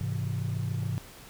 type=chord; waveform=sine; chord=Ab augmented; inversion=none; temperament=equal; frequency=103.83 / 130.81 / 164.81 Hz; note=Ab2 / C3 / E3; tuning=0 / 0 / 0 cents; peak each=-30 / -31 / -34 dBFS; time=0.01-0.98 s; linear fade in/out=0 ms; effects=tanh soft clip ceiling -23 dBFS + pink hiss -49 dBFS RMS until 1.29 s